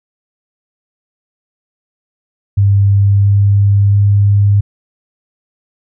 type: tone with pitch steps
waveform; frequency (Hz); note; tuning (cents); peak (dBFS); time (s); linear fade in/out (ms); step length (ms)
sine; 99.9 / 100.59 / 101.29; G2 / G2 / G#2; +33 / +45 / -43; -6; 2.57-4.61; 10; 680
effects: none